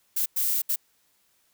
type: noise bursts at uneven times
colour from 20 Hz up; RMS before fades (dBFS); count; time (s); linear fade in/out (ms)
violet; -25; 3; 0.16-0.26 / 0.36-0.62 / 0.69-0.76; 10
effects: white hiss -67 dBFS RMS until 1.53 s